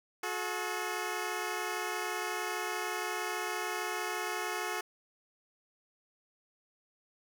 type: tone pair together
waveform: 10% pulse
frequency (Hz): 362.7 / 429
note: F#4 / A4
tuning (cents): -34 / -44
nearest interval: minor third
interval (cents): 290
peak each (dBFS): -28 / -28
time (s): 0.23-4.81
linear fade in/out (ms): 5
effects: none